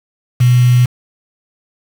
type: tone with quantisation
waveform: sine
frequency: 123.8 Hz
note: B2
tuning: 5 cents sharp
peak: -6 dBFS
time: 0.4-0.86 s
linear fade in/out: 10 ms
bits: 4
effects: none